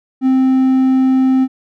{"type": "tone", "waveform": "triangle", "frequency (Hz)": 261.6, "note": "C4", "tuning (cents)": 0, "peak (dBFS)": -7, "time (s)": [0.21, 1.48], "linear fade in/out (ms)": 50, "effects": []}